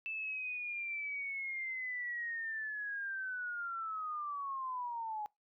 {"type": "linear sweep", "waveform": "sine", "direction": "down", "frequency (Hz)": [2646, 830.6], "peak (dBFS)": -37, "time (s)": [0.06, 5.26], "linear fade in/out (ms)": 0, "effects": ["noise-tail reverb RT60 0.2 s tail -24 dB re dry"]}